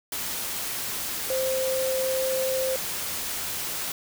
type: tone in noise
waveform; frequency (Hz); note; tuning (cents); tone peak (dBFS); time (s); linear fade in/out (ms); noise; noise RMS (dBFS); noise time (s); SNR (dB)
sine; 523.3; C5; 0; -24; 1.3-2.76; 2; white; -31; 0.12-3.92; +4
effects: none